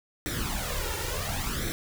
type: noise with flanger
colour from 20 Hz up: pink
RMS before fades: -31 dBFS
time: 0.26-1.72 s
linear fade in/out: 0 ms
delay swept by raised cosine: 0.52 to 2.22 ms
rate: 0.71 Hz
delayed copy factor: +0.75
effects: none